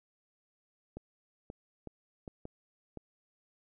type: clicks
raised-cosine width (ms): 2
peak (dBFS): -29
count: 6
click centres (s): 0.97 / 1.501 / 1.873 / 2.278 / 2.454 / 2.973
effects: none